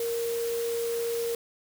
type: tone in noise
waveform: sine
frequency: 466.2 Hz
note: A#4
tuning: in tune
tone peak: -27 dBFS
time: 0-1.35 s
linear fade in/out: 2 ms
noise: white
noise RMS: -39 dBFS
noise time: 0-1.35 s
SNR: +9 dB
effects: none